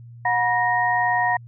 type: tone cluster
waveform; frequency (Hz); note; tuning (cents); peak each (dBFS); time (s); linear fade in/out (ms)
sine; 726 / 964 / 1863; F#5 / B5 / A#6; -33 / -42 / -2; -22; 0.25-1.37; 5
effects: added 118 Hz sine -39 dBFS peak until 1.47 s